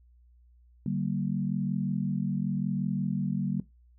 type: chord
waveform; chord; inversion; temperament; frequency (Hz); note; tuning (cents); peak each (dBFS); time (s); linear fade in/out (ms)
sine; G minor; second; equal with one note detuned; 146.83 / 192.19 / 233.1; D3 / G3 / Bb3; 0 / -34 / 0; -31 / -30 / -33; 0.86-3.6; 2
effects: noise-tail reverb RT60 0.2 s tail -19 dB re dry + added 60 Hz sine -56 dBFS peak until 3.98 s